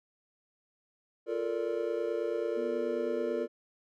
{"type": "chord", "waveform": "triangle", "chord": "Bb major seventh", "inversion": "second", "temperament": "just", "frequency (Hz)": [349.6, 437, 466.2, 582.7], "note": ["F4", "A4", "Bb4", "D5"], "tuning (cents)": [2, -12, 0, -14], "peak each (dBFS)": [-34, -34, -32, -35], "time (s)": [1.26, 3.48], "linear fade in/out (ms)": 50}
{"type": "tone with pitch glide", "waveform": "sine", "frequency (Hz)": [245.1, 247.7], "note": ["B3", "B3"], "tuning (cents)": [-13, 5], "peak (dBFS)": -39, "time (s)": [2.56, 3.47], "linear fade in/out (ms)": 20, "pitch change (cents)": 18, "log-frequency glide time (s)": [2.68, 3.2]}
{"effects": []}